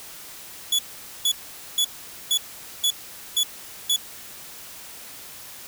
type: tone bursts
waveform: sawtooth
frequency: 3412 Hz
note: G#7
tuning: 46 cents sharp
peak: -15 dBFS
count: 7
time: 0.72-3.963 s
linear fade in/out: 5 ms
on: 69 ms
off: 460 ms
effects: white hiss -41 dBFS RMS until 5.67 s